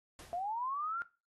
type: noise with exponential decay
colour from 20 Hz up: pink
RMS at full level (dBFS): -49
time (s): 0.19-0.62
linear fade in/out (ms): 1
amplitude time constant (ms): 92
type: linear sweep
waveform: sine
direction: up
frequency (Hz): 673 to 1417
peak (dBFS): -34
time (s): 0.33-1.02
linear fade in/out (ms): 0
effects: noise-tail reverb RT60 0.3 s tail -18 dB re dry + AAC 32 kbps